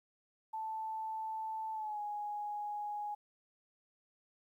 sine tone with pitch glide, 880 to 831.6 Hz, A5 to G#5, 0 to +2 cents, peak -37 dBFS, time 0.53-3.15 s, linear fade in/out 10 ms, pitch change -98 cents, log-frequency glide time 1.73-2 s, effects 12-bit

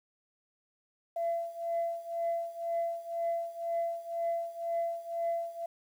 sine tone with tremolo, 676 Hz, E5, 43 cents sharp, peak -26 dBFS, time 1.16-5.66 s, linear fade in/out 5 ms, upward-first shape triangle, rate 2 Hz, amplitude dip 90%, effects tanh soft clip ceiling -25 dBFS + 10-bit

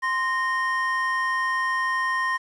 triangle tone pair together, 1043.3 / 1851 Hz, C6 / A#6, -5 / -13 cents, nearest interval minor seventh, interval 992 cents, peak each -23 dBFS, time 0.02-2.38 s, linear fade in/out 20 ms, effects resampled to 24000 Hz + 9-bit

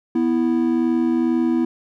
triangle tone pair together, 246.9 / 329.1 Hz, B3 / E4, 0 / -3 cents, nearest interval perfect fourth, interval 497 cents, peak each -17 dBFS, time 0.15-1.65 s, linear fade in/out 5 ms, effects none

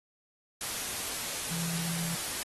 sine tone in noise, 168.3 Hz, E3, 36 cents sharp, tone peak -35 dBFS, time 1.51-2.15 s, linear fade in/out 0 ms, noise white, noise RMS -35 dBFS, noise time 0.61-2.43 s, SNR -3 dB, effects AAC 32 kbps

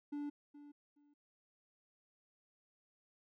triangle tone with echo, 290.8 Hz, D4, 17 cents flat, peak -37 dBFS, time 0.12-0.3 s, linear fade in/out 10 ms, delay 420 ms, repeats 2, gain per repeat -14 dB, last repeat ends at 1.14 s, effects none

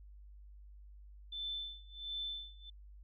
sine tone with tremolo, 3528 Hz, A7, 4 cents sharp, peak -37 dBFS, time 1.32-2.7 s, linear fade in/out 5 ms, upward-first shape sine, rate 1.4 Hz, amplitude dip 95%, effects added 50 Hz sine -52 dBFS peak until 3.03 s

